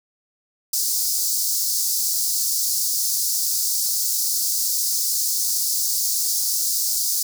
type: high-pass noise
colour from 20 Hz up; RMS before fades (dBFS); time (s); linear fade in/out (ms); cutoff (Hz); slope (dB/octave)
pink; -22; 0.73-7.23; 5; 4700; 48
effects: none